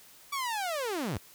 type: linear sweep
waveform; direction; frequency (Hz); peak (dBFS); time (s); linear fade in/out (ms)
sawtooth; down; 1157 to 72.1; -27; 0.32-1.18; 10
effects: white hiss -55 dBFS RMS until 1.34 s